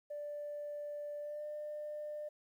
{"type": "tone with pitch glide", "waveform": "sine", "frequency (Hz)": [587.3, 598.9], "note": ["D5", "D5"], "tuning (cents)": [0, 34], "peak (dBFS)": -39, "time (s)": [0.1, 2.29], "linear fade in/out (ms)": 10, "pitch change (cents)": 34, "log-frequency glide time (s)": [1.2, 1.44], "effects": ["tanh soft clip ceiling -36 dBFS", "12-bit"]}